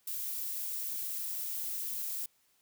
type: noise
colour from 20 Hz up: violet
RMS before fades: -37 dBFS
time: 0.07-2.26 s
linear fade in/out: 5 ms
effects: white hiss -71 dBFS RMS until 2.61 s